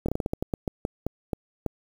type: slowing click train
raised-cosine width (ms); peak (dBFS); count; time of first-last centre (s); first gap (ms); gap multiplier
2; -13; 14; 0.06-1.663; 25; 1.24
effects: 7-bit